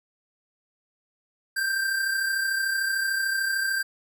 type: tone pair together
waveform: square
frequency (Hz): 1545.6 / 1579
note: G6 / G6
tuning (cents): -25 / +12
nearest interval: unison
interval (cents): 37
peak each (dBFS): -34 / -25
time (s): 1.56-3.83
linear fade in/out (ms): 10
effects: none